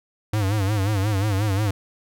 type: tone with vibrato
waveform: square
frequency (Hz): 101.5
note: G#2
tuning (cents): -39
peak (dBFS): -20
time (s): 0.33-1.71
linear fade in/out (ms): 5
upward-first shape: sine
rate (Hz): 5.6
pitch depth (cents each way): 120
effects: none